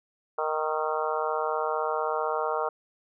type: harmonic tone with a mistuned harmonic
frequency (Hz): 155.56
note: D#3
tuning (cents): 0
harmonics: 3 / 4 / 5 / 6 / 7 / 8 / 9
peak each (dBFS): -31 / -32 / -33 / -34 / -34 / -35 / -36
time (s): 0.38-2.69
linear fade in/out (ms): 5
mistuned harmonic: 9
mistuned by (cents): -40
effects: none